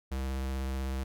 square tone with vibrato, 66.2 Hz, C2, 21 cents sharp, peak -32 dBFS, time 0.11-1.04 s, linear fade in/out 10 ms, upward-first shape triangle, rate 16 Hz, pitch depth 22 cents each way, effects none

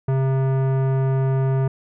sine tone with tanh clipping, 133.4 Hz, C3, 34 cents sharp, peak -19 dBFS, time 0.08-1.68 s, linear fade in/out 5 ms, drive 17 dB, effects none

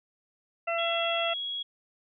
harmonic tone, 674 Hz, E5, 38 cents sharp, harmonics 1 / 2 / 3 / 4, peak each -29 / -34 / -38 / -33 dBFS, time 0.67-1.34 s, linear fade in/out 10 ms
sine tone, 3322 Hz, G#7, in tune, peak -31 dBFS, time 0.78-1.63 s, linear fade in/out 10 ms
effects none

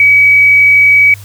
sine tone, 2273 Hz, C#7, 43 cents sharp, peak -3 dBFS, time 0-1.14 s, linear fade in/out 2 ms, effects added 100 Hz sine -29 dBFS peak until 1.24 s + white hiss -38 dBFS RMS until 1.24 s

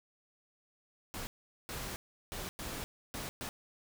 pink noise bursts at uneven times, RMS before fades -41 dBFS, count 6, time 1.14-1.27 / 1.69-1.96 / 2.32-2.49 / 2.59-2.84 / 3.14-3.29 / 3.41-3.49 s, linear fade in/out 0 ms, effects none

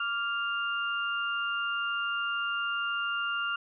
sine tone cluster, 1164 / 1397 / 2798 Hz, D6 / F6 / F7, -16 / 0 / +3 cents, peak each -37 / -30 / -35 dBFS, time 0-3.56 s, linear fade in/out 5 ms, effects none

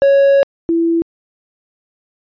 triangle / sine tone pair in turn, 554.4 / 333.4 Hz, C#5 / E4, 0 / +20 cents, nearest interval major sixth, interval 880 cents, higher first, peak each -5 / -11 dBFS, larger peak first, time 0.02-0.43 / 0.69-1.02 s, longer first, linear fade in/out 0 ms, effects resampled to 11025 Hz

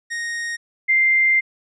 45% pulse / sine tone pair in turn, 1864.7 / 2093 Hz, A#6 / C7, 0 / 0 cents, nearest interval major second, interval 200 cents, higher second, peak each -24 / -13 dBFS, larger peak second, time 0.1-0.57 / 0.88-1.41 s, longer second, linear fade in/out 20 ms, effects resampled to 22050 Hz

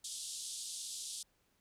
white band-pass noise, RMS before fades -44 dBFS, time 0.04-1.23 s, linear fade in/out 5 ms, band 3300 to 10000 Hz, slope 48 dB/octave, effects pink hiss -75 dBFS RMS until 1.6 s

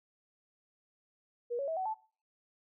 sine tone with pitch steps, 478.9 / 556.5 / 646.7 / 751.5 / 873.2 Hz, A#4 / C#5 / E5 / F#5 / A5, +47 / +7 / -33 / +27 / -13 cents, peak -32 dBFS, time 1.5-1.945 s, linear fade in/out 20 ms, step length 89 ms, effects noise-tail reverb RT60 0.4 s tail -20 dB re dry

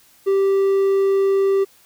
triangle tone, 391 Hz, G4, 4 cents flat, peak -12 dBFS, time 0.26-1.65 s, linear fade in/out 20 ms, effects white hiss -53 dBFS RMS until 1.85 s

